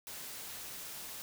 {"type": "noise", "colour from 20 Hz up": "white", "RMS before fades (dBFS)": -45, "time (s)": [0.07, 1.22], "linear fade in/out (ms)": 0, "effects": []}